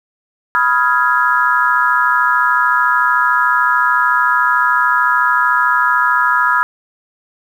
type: chord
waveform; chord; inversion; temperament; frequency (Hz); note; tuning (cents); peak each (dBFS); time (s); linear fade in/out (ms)
sine; F half-diminished seventh; second; equal with one note detuned; 987.8 / 1263.3 / 1396.9 / 1661.2; Cb6 / Eb6 / F6 / Ab6; 0 / +26 / 0 / 0; -16; 0.55-6.63; 0
effects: 7-bit